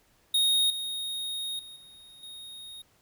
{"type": "tone with level steps", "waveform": "square", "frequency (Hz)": 3729, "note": "A#7", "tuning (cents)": 0, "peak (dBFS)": [-22, -32, -44, -50, -42], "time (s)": [0.34, 2.82], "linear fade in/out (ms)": 5, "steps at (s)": [0.7, 1.59, 1.76, 2.23], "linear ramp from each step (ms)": 2, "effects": ["pink hiss -65 dBFS RMS until 3.01 s"]}